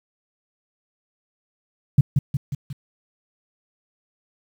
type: tone with echo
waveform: sine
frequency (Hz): 138.59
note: C#3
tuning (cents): 0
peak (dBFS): -8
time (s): 1.98-2.01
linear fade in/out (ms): 5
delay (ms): 180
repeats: 4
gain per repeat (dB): -5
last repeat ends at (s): 2.73
effects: 8-bit